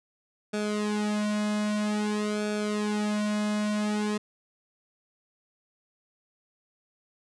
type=tone with flanger; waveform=sawtooth; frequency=210 Hz; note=G#3; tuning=19 cents sharp; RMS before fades=-28 dBFS; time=0.53-4.18 s; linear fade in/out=10 ms; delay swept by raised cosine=1 to 2.6 ms; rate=0.51 Hz; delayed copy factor=-0.9; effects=resampled to 22050 Hz